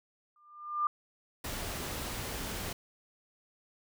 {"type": "tone with exponential growth", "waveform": "sine", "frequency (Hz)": 1199, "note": "D6", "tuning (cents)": 36, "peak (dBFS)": -24, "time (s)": [0.36, 0.87], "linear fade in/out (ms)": 2, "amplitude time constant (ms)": 110}
{"type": "noise", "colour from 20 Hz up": "pink", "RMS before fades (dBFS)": -38, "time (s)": [1.44, 2.73], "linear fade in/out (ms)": 5}
{"effects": []}